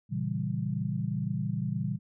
sine chord, A# diminished seventh, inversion none, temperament equal, 116.54 / 138.59 / 164.81 / 196 Hz, A#2 / C#3 / E3 / G3, 0 / 0 / 0 / 0 cents, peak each -34 dBFS, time 0.09-1.99 s, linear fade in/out 50 ms, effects none

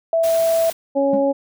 sine tone, 659.3 Hz, E5, in tune, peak -14 dBFS, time 0.13-0.7 s, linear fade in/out 2 ms
white noise, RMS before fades -31 dBFS, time 0.23-0.73 s, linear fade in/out 10 ms
harmonic tone, 277.2 Hz, C#4, in tune, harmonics 1 / 2 / 3, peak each -20 / -16 / -26 dBFS, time 0.95-1.33 s, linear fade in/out 20 ms
triangle tone with exponential decay, 210.8 Hz, G#3, 26 cents sharp, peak -16 dBFS, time 1.13-1.27 s, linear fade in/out 5 ms, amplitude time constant 29 ms
effects none

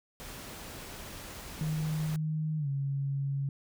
pink noise, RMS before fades -44 dBFS, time 0.2-2.16 s, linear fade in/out 0 ms
sine tone with pitch glide, 155.56 to 138.59 Hz, D#3 to C#3, 0 to 0 cents, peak -29 dBFS, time 1.61-3.49 s, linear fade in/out 2 ms, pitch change -200 cents, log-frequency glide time 2.58-2.68 s
effects none

